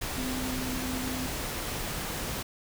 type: tone in noise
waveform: sine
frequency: 255.8 Hz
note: C4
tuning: 39 cents flat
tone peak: -33 dBFS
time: 0.17-1.27 s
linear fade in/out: 10 ms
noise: pink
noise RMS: -34 dBFS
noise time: 0.01-2.43 s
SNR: -2 dB
effects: none